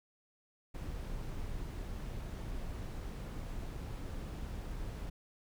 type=noise; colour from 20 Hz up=brown; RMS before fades=-41 dBFS; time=0.74-5.1 s; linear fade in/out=10 ms; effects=none